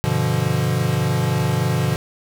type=chord; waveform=square; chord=G dominant seventh; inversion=none; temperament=equal with one note detuned; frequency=98 / 123.47 / 146.83 / 172.71 Hz; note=G2 / B2 / D3 / F3; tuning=0 / 0 / 0 / -19 cents; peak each=-27 / -22 / -23 / -25 dBFS; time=0.04-1.96 s; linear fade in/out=0 ms; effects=none